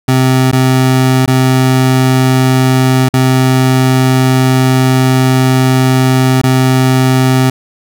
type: tone with dropouts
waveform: 25% pulse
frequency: 130 Hz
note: C3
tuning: 11 cents flat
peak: -3 dBFS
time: 0.08-7.5 s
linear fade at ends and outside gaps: 5 ms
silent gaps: 0.514-0.527 / 1.26-1.276 / 3.089-3.137 / 6.416-6.435 s
effects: none